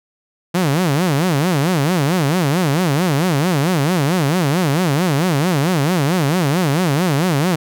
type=tone with vibrato; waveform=sawtooth; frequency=160 Hz; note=D#3; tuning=49 cents sharp; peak=-10 dBFS; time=0.54-7.56 s; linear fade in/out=10 ms; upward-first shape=sine; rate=4.5 Hz; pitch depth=280 cents each way; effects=none